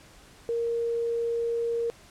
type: tone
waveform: sine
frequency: 466.2 Hz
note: A#4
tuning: in tune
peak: -25 dBFS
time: 0.49-1.9 s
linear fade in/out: 0 ms
effects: pink hiss -53 dBFS RMS until 2.1 s + low-pass 10000 Hz 12 dB/octave